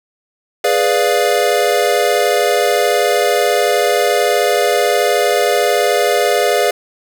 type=chord; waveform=square; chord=G# diminished seventh; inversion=none; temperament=equal; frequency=415.3 / 493.9 / 587.3 / 698.5 Hz; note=G#4 / B4 / D5 / F5; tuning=0 / 0 / 0 / 0 cents; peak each=-18 dBFS; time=0.64-6.71 s; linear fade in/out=5 ms; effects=none